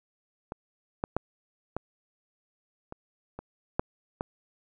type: clicks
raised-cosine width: 1 ms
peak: -21 / -14 / -12 / -17 / -25 / -24 / -10 / -16 dBFS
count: 8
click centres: 0.521 / 1.039 / 1.166 / 1.766 / 2.924 / 3.39 / 3.795 / 4.209 s
effects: none